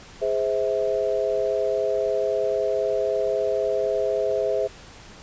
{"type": "chord", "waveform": "sine", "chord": "Ab augmented", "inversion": "none", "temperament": "just", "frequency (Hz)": [415.3, 519.1, 648.9], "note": ["Ab4", "C5", "E5"], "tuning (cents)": [0, -14, -27], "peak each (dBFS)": -25, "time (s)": [0.21, 4.68], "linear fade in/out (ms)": 20, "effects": ["pink hiss -45 dBFS RMS until 5.22 s", "resampled to 16000 Hz"]}